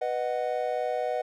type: chord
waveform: triangle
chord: B major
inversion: none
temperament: just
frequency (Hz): 493.9 / 617.4 / 740.8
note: B4 / D#5 / F#5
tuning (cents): 0 / -14 / +2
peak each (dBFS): -29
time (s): 0.01-1.22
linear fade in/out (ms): 10
effects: none